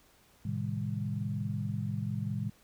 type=chord; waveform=sine; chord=A half-diminished seventh; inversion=none; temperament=equal with one note detuned; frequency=110 / 130.81 / 155.56 / 200.5 Hz; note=A2 / C3 / Eb3 / G3; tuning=0 / 0 / 0 / +39 cents; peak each=-35 / -38 / -38 / -37 dBFS; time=0.45-2.5 s; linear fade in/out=5 ms; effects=pink hiss -63 dBFS RMS until 2.63 s